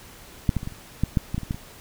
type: clicks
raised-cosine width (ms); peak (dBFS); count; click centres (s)
5; -6 / -11 / -20 / -18 / -30 / -8 / -7 / -14 / -14 / -21 / -13 / -22; 12; 0.492 / 0.567 / 0.631 / 0.674 / 0.723 / 1.036 / 1.172 / 1.345 / 1.38 / 1.433 / 1.509 / 1.545
effects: pink hiss -46 dBFS RMS until 1.8 s

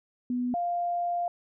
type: tone pair in turn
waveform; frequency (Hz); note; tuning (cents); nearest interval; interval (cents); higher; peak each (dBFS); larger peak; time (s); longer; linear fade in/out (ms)
sine; 246.9 / 698.3; B3 / F5; 0 / 0; octave + tritone; 1800; second; -26; neither; 0.3-0.54 / 0.54-1.28; second; 2
effects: none

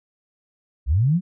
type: linear sweep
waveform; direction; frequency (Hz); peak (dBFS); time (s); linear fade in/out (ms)
sine; up; 55.2 to 190; -15; 0.86-1.21; 50
effects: none

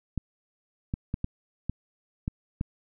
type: clicks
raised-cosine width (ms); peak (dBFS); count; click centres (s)
5; -16; 7; 0.177 / 0.939 / 1.141 / 1.244 / 1.696 / 2.279 / 2.611
effects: none

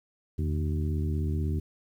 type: harmonic tone with a mistuned harmonic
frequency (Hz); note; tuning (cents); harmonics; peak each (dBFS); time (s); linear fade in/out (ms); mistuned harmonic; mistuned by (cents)
76.3; D#2; -33; 1 / 2 / 3 / 4 / 5; -27 / -33 / -37 / -39 / -41; 0.38-1.6; 10; 1; +140
effects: 10-bit

